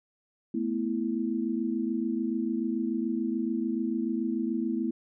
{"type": "chord", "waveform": "sine", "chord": "A suspended second", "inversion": "none", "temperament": "equal", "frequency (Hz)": [220, 246.9, 329.6], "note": ["A3", "B3", "E4"], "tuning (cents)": [0, 0, 0], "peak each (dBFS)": -31, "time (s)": [0.54, 4.91], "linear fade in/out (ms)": 5, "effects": []}